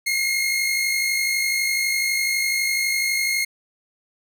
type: tone pair together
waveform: sawtooth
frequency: 2100 / 2152 Hz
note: C7 / C7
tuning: +6 / +48 cents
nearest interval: unison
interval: 42 cents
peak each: -25 / -17 dBFS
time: 0.06-3.45 s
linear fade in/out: 10 ms
effects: none